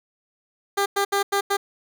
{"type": "tone bursts at uneven times", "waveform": "15% pulse", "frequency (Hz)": 399.6, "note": "G4", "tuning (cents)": 33, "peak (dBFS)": -13, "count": 5, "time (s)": [[0.77, 0.86], [0.96, 1.05], [1.12, 1.23], [1.32, 1.41], [1.5, 1.57]], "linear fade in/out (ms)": 10, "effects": []}